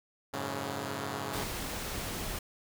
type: chord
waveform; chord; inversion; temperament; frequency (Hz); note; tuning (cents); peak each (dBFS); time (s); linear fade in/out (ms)
5% pulse; F# suspended second; none; equal with one note detuned; 92.5 / 106.07 / 138.59; F#2 / G#2 / C#3; 0 / +37 / 0; -30 / -28 / -26; 0.33-1.44; 10
type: noise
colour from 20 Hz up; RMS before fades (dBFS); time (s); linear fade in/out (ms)
pink; -37; 1.33-2.39; 5
effects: none